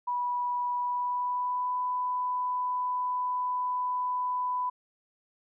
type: tone with pitch glide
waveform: sine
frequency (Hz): 979 to 996.7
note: B5 to B5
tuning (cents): -15 to +16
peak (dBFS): -27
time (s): 0.07-4.7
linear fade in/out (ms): 10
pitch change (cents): +31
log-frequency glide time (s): 0.77-1.75
effects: none